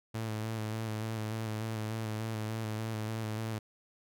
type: tone with vibrato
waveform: sawtooth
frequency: 110 Hz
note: A2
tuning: in tune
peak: -30 dBFS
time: 0.14-3.59 s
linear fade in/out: 10 ms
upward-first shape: square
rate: 3.4 Hz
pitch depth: 26 cents each way
effects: none